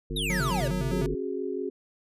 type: harmonic tone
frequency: 50.2 Hz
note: G1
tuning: 42 cents sharp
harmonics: 1 / 3 / 5 / 7 / 9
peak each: -32 / -35 / -38 / -38 / -40 dBFS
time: 0.1-1.15 s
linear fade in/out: 5 ms
type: exponential sweep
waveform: square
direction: down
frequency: 3900 to 523.3 Hz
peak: -29 dBFS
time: 0.16-0.68 s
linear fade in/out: 5 ms
type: tone with vibrato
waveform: square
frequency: 155.56 Hz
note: D#3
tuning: in tune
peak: -29 dBFS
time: 0.3-1.06 s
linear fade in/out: 0 ms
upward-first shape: square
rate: 4.9 Hz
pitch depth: 280 cents each way
type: chord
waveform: sine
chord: C# suspended fourth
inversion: none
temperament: equal with one note detuned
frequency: 271 / 370 / 415.3 Hz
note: C#4 / F#4 / G#4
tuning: -39 / 0 / 0 cents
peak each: -35 / -32 / -33 dBFS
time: 0.91-1.7 s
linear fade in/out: 10 ms
effects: resampled to 32000 Hz